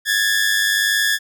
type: tone pair together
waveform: sawtooth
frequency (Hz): 1661.2 / 1762.5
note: G#6 / A6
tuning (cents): 0 / +2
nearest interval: minor second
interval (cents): 102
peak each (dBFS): -15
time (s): 0.05-1.19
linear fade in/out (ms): 50
effects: none